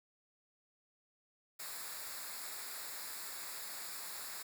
white noise with comb filter, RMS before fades -45 dBFS, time 1.59-4.43 s, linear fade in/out 10 ms, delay 0.33 ms, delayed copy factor -0.7, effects none

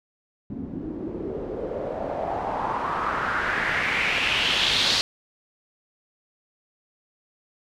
white noise with low-pass filter sweep, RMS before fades -26 dBFS, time 0.5-5.01 s, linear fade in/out 0 ms, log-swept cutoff 230 to 4300 Hz, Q 3.4, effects none

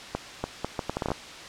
accelerating click train, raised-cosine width 1 ms, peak -13 dBFS, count 11, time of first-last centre 0.15-1.117 s, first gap 290 ms, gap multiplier 0.71, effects white hiss -41 dBFS RMS until 1.48 s + low-pass 5000 Hz 12 dB/octave

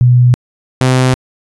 sine / sawtooth tone pair in turn, 123.47 / 128.76 Hz, B2 / C3, 0 / -27 cents, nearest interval minor second, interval 73 cents, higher second, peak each -4 dBFS, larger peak neither, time 0.01-0.34 / 0.81-1.14 s, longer neither, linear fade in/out 0 ms, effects resampled to 24000 Hz

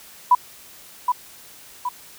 sine tone with echo, 987.8 Hz, B5, in tune, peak -9 dBFS, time 0.31-0.35 s, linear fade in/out 5 ms, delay 770 ms, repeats 2, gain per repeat -6 dB, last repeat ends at 1.89 s, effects white hiss -45 dBFS RMS until 2.18 s

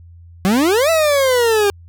40% pulse exponential two-way sweep, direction up then down, 180 to 666 to 397.2 Hz, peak -11 dBFS, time 0.45-1.7 s, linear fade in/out 0 ms, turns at 0.9 s, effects added 85 Hz sine -38 dBFS peak until 1.88 s

